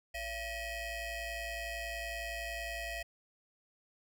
25% pulse ring-modulated tone, 622.3 Hz, D#5, in tune, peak -31 dBFS, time 0.14-3.03 s, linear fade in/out 10 ms, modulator 1300 Hz, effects none

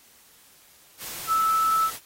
sine tone in noise, 1312 Hz, E6, 9 cents flat, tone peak -19 dBFS, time 1.27-1.91 s, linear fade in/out 50 ms, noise white, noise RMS -36 dBFS, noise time 0.98-2 s, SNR +14 dB, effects white hiss -55 dBFS RMS until 2.05 s + AAC 48 kbps

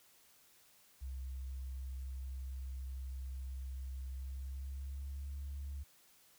sine tone with pitch glide, 65.41 to 70.1 Hz, C2 to C#2, 0 to +20 cents, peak -39 dBFS, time 1.01-5.84 s, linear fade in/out 20 ms, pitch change +120 cents, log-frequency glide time 4.06-5.36 s, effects tanh soft clip ceiling -37 dBFS + white hiss -66 dBFS RMS until 6.38 s

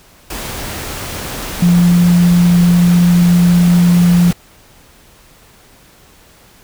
sine tone in noise, 174.7 Hz, F3, 1 cent sharp, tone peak -6 dBFS, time 1.62-4.31 s, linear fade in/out 5 ms, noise pink, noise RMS -24 dBFS, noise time 0.3-4.33 s, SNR +15 dB, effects pink hiss -45 dBFS RMS until 6.63 s

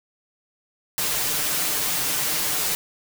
white noise with comb filter, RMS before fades -24 dBFS, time 0.98-2.75 s, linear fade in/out 0 ms, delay 6.6 ms, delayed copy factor +0.6, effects none

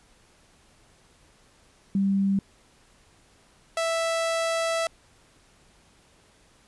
sine / sawtooth tone pair in turn, 196.1 / 659.6 Hz, G3 / E5, +1 / +1 cents, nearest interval octave + major sixth, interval 2100 cents, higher second, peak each -20 dBFS, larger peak neither, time 1.95-2.39 / 3.77-4.87 s, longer second, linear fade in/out 2 ms, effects pink hiss -59 dBFS RMS until 6.67 s + resampled to 24000 Hz

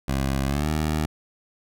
15% pulse tone with pitch glide, 67.5 to 77.09 Hz, C#2 to D#2, -45 to -15 cents, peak -16 dBFS, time 0.08-1.06 s, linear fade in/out 5 ms, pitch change +230 cents, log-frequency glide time 0.46-0.68 s, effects none

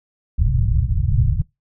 white low-pass noise, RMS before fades -17 dBFS, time 0.38-1.42 s, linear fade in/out 10 ms, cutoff 140 Hz, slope 48 dB/octave, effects noise-tail reverb RT60 0.2 s tail -23 dB re dry

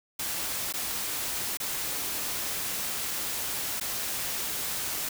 white noise with dropouts, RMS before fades -32 dBFS, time 0.19-5.09 s, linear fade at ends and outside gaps 5 ms, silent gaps 0.726-0.737 / 1.572-1.6 / 3.8-3.809 s, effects none

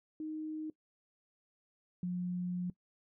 sine tone pair in turn, 311.1 / 178.86 Hz, D#4 / F3, 0 / +42 cents, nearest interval minor seventh, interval 958 cents, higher first, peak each -37 / -33 dBFS, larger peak second, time 0.2-0.7 / 2.03-2.7 s, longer second, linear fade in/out 2 ms, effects noise-tail reverb RT60 0.1 s tail -20 dB re dry

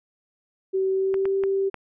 sine tone with pitch glide, 381.9 to 389.7 Hz, G4 to G4, -45 to -10 cents, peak -20 dBFS, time 0.73-1.7 s, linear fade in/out 20 ms, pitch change +35 cents, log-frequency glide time 0.91-1.35 s
clicks, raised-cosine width 0.5 ms, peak -19 dBFS, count 4, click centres 1.142 / 1.255 / 1.437 / 1.743 s
effects none

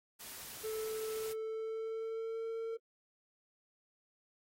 white noise, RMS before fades -48 dBFS, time 0.19-1.34 s, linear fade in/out 20 ms
triangle tone with pitch glide, 437.5 to 452.9 Hz, A4 to A#4, -10 to -50 cents, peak -35 dBFS, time 0.63-2.77 s, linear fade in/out 20 ms, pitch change +60 cents, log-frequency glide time 1.09-2.5 s
effects AAC 48 kbps

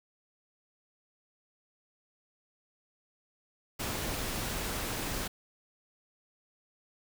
pink noise, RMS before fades -35 dBFS, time 3.79-5.28 s, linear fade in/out 10 ms, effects none

